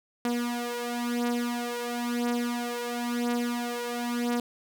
sawtooth beating tone pair, 239.8 / 240.78 Hz, A#3 / B3, +49 / -44 cents, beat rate 0.98 Hz, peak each -26 / -28 dBFS, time 0.25-4.4 s, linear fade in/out 2 ms, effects none

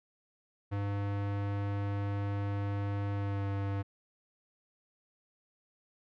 square tone with pitch glide, 100.7 to 99.2 Hz, G2 to G2, +47 to +21 cents, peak -32 dBFS, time 0.71-3.83 s, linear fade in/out 20 ms, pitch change -26 cents, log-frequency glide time 3.14-3.47 s, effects low-pass 2000 Hz 12 dB/octave

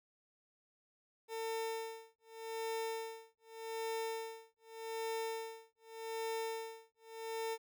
30% pulse tone with tremolo, 450 Hz, A4, 39 cents sharp, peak -34 dBFS, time 1.28-7.58 s, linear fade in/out 50 ms, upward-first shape sine, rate 0.84 Hz, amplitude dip 100%, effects none

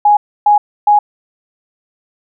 sine tone bursts, 830.6 Hz, G#5, in tune, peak -5 dBFS, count 3, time 0.05-0.99 s, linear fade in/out 5 ms, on 120 ms, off 290 ms, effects none

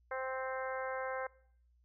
harmonic tone, 261.6 Hz, C4, in tune, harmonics 2 / 3 / 4 / 5 / 6 / 7 / 8, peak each -39 / -44 / -44 / -47 / -44 / -51 / -50 dBFS, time 0.11-1.27 s, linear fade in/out 5 ms, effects noise-tail reverb RT60 0.6 s tail -22 dB re dry + added 60 Hz sine -66 dBFS peak until 1.84 s

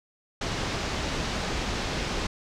pink low-pass noise, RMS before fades -30 dBFS, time 0.41-2.27 s, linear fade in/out 5 ms, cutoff 6200 Hz, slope 24 dB/octave, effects none

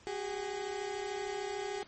30% pulse tone pair together, 376.4 / 409.8 Hz, F#4 / G#4, +30 / -23 cents, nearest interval minor second, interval 147 cents, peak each -37 / -35 dBFS, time 0.07-1.83 s, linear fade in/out 0 ms, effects pink hiss -59 dBFS RMS until 1.87 s + MP3 32 kbps

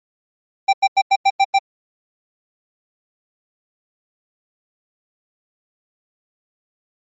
square tone bursts, 784 Hz, G5, in tune, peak -11 dBFS, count 7, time 0.68-1.589 s, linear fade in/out 10 ms, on 51 ms, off 92 ms, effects low-pass 5000 Hz 12 dB/octave + MP3 32 kbps

